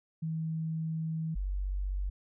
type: tone pair in turn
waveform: sine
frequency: 160.5 / 47.72 Hz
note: E3 / G1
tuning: -46 / -46 cents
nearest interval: octave + major sixth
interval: 2100 cents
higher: first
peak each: -31 / -30 dBFS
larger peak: second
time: 0.22-1.35 / 1.35-2.1 s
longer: first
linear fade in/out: 10 ms
effects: none